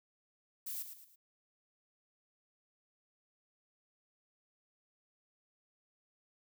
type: noise with echo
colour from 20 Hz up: violet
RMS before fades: -41 dBFS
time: 0.66-0.83 s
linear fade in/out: 10 ms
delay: 110 ms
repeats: 3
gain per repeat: -8 dB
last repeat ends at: 1.16 s
effects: none